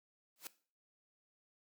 white noise with exponential growth, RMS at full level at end -42 dBFS, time 0.36-0.47 s, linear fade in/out 1 ms, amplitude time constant 23 ms, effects noise-tail reverb RT60 0.4 s tail -17 dB re dry + high-pass 200 Hz 12 dB/octave

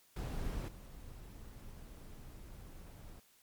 brown noise with level steps, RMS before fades -38 / -51 dBFS, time 0.16-3.2 s, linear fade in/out 5 ms, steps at 0.68 s, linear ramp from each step 5 ms, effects white hiss -67 dBFS RMS until 3.42 s + MP3 96 kbps

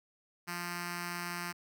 5% pulse tone with notch filter, 174.5 Hz, F3, 1 cent flat, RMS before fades -39 dBFS, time 0.47-1.53 s, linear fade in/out 20 ms, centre 520 Hz, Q 0.79, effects none

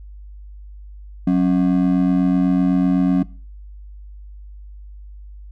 triangle ring-modulated tone, 227.8 Hz, A#3, 40 cents flat, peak -8 dBFS, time 1.27-3.23 s, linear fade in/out 5 ms, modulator 44 Hz, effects noise-tail reverb RT60 0.4 s tail -21 dB re dry + added 50 Hz sine -35 dBFS peak until 5.51 s

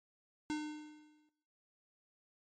square tone with exponential decay, 302.9 Hz, D#4, 46 cents flat, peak -34 dBFS, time 0.5-1.29 s, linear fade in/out 0 ms, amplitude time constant 170 ms, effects noise-tail reverb RT60 0.9 s tail -17 dB re dry + MP3 32 kbps

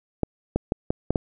clicks, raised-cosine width 2 ms, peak -8 dBFS, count 6, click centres 0.233 / 0.56 / 0.721 / 0.905 / 1.106 / 1.158 s, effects none

